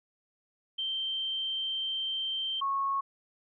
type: tone pair in turn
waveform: sine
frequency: 3132 / 1098.4 Hz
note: G7 / C#6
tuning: -2 / -16 cents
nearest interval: octave + tritone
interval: 1814 cents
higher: first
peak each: -30 / -27 dBFS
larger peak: second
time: 0.78-2.61 / 2.61-3.01 s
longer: first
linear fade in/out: 10 ms
effects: none